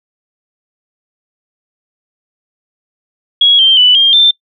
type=tone with pitch steps; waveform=sine; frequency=3322 / 3145 / 2980 / 3207 / 3566 Hz; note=G#7 / G7 / F#7 / G7 / A7; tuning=0 / +5 / +12 / +39 / +22 cents; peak=-4 dBFS; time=3.41-4.31 s; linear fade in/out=5 ms; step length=180 ms; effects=noise-tail reverb RT60 0.1 s tail -23 dB re dry